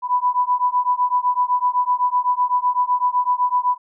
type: beating tone pair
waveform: sine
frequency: 987.8 / 995.7 Hz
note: B5 / B5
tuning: 0 / +14 cents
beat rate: 7.9 Hz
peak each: -19 dBFS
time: 0.02-3.78 s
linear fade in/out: 50 ms
effects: none